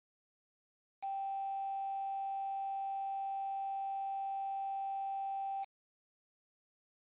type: tone with quantisation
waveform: sine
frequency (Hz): 783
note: G5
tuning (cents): -2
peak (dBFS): -36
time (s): 1.02-5.65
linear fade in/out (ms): 20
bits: 8
effects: resampled to 8000 Hz